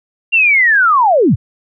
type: linear sweep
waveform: sine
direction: down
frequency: 2794 to 72 Hz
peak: -7 dBFS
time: 0.32-1.36 s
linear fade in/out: 20 ms
effects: none